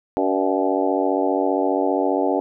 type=harmonic tone with a mistuned harmonic; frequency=95 Hz; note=F#2; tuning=46 cents sharp; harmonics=3 / 4 / 5 / 6 / 7 / 8 / 9; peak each=-23 / -24 / -25 / -26 / -26 / -27 / -28 dBFS; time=0.17-2.4 s; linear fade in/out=0 ms; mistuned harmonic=6; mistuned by=+51 cents; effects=none